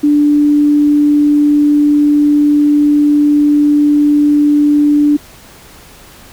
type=tone; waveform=sine; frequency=293.7 Hz; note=D4; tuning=in tune; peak=-6 dBFS; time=0.03-5.17 s; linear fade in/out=10 ms; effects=pink hiss -38 dBFS RMS until 6.32 s